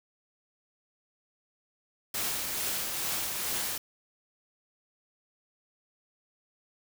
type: noise with tremolo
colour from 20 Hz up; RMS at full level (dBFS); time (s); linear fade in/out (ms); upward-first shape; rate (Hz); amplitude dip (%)
white; -31; 2.14-3.78; 5; triangle; 2.3; 35
effects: none